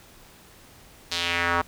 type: tone with band-pass filter sweep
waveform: square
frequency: 86.1 Hz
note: F2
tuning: 24 cents flat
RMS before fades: -25 dBFS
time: 1.11-1.62 s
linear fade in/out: 10 ms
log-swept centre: 4500 to 1100 Hz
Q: 2.1
effects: pink hiss -51 dBFS RMS until 1.67 s